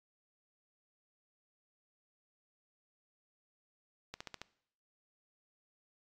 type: slowing click train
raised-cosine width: 0.2 ms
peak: -25 dBFS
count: 5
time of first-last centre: 4.14-4.416 s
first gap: 65 ms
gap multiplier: 1.04
effects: noise-tail reverb RT60 0.7 s tail -21 dB re dry + AAC 64 kbps